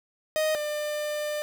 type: tone pair in turn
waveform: 45% pulse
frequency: 622.3 / 598 Hz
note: D#5 / D5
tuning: 0 / +31 cents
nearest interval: minor second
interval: 69 cents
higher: first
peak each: -23 / -28 dBFS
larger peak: first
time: 0.36-0.55 / 0.55-1.42 s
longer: second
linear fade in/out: 0 ms
effects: none